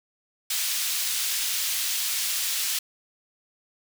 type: high-pass noise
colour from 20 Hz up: pink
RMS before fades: -27 dBFS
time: 0.5-2.79 s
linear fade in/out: 5 ms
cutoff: 3200 Hz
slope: 12 dB/octave
effects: none